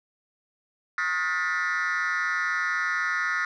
sine tone with frequency modulation, 1606 Hz, G6, 41 cents sharp, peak -21 dBFS, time 0.98-3.45 s, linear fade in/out 2 ms, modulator 172 Hz, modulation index 2.2, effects tanh soft clip ceiling -23 dBFS

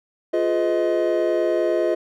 triangle chord, F half-diminished seventh, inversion none, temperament just, 349.2 / 419.1 / 502.9 / 628.6 Hz, F4 / Ab4 / Cb5 / Eb5, 0 / +16 / +31 / +18 cents, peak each -20 / -24 / -24 / -20 dBFS, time 0.33-1.95 s, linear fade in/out 10 ms, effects none

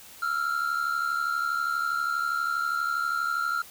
triangle tone pair together, 1324.5 / 1396.9 Hz, E6 / F6, +8 / 0 cents, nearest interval minor second, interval 92 cents, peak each -28 / -25 dBFS, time 0.22-3.62 s, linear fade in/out 5 ms, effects white hiss -48 dBFS RMS until 3.7 s

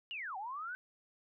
sine linear two-way sweep, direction down then up, 2948 to 740 to 1543 Hz, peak -39 dBFS, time 0.11-0.75 s, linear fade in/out 0 ms, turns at 0.37 s, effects none

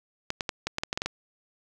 clicks, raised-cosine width 0.2 ms, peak -11 dBFS, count 10, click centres 0.304 / 0.408 / 0.492 / 0.67 / 0.784 / 0.835 / 0.929 / 0.975 / 1.019 / 1.06 s, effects none

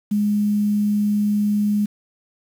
sine tone with quantisation, 207.5 Hz, G#3, 1 cent flat, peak -16 dBFS, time 0.11-1.86 s, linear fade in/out 10 ms, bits 7, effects none

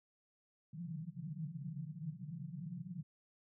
white band-pass noise, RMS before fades -45 dBFS, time 0.73-3.03 s, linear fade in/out 10 ms, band 130 to 180 Hz, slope 96 dB/octave, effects none

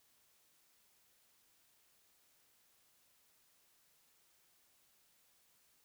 silence, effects white hiss -72 dBFS RMS until 5.84 s

